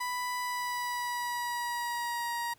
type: tone with pitch glide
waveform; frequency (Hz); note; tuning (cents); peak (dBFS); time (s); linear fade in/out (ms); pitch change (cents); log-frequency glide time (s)
30% pulse; 990 to 945.8; B5 to A#5; +4 to +25; -29; 0-2.54; 10; -79; 0.41-2.32
effects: pink hiss -64 dBFS RMS until 2.58 s